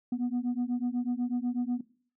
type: beating tone pair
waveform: sine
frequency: 240.9 / 249 Hz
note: B3 / B3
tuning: -43 / +14 cents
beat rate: 8.1 Hz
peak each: -29 / -29 dBFS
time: 0.12-1.81 s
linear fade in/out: 5 ms
effects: noise-tail reverb RT60 0.5 s tail -20 dB re dry + tanh soft clip ceiling -25 dBFS